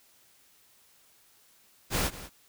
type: noise with echo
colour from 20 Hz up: pink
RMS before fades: -28 dBFS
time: 1.9-2.11 s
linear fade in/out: 50 ms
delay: 190 ms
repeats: 1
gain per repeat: -15 dB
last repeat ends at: 2.3 s
effects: white hiss -62 dBFS RMS until 2.48 s